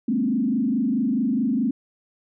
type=tone with frequency modulation; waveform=sine; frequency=242.9 Hz; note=B3; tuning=29 cents flat; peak=-19 dBFS; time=0.08-1.71 s; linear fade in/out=5 ms; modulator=24.7 Hz; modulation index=1.5; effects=none